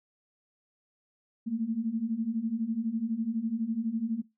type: beating tone pair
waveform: sine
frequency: 218 / 230 Hz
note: A3 / A#3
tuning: -16 / -23 cents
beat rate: 12 Hz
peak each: -33 / -29 dBFS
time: 1.46-4.22 s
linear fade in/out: 20 ms
effects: noise-tail reverb RT60 0.2 s tail -19 dB re dry